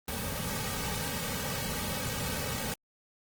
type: noise with comb filter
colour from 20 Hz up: pink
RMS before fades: -34 dBFS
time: 0.08-2.74 s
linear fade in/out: 2 ms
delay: 2.9 ms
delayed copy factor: -0.95
effects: Opus 24 kbps